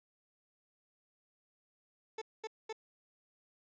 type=tone bursts; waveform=30% pulse; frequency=440 Hz; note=A4; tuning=in tune; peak=-36 dBFS; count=3; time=2.18-2.728 s; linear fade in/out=5 ms; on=36 ms; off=220 ms; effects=resampled to 16000 Hz + 11-bit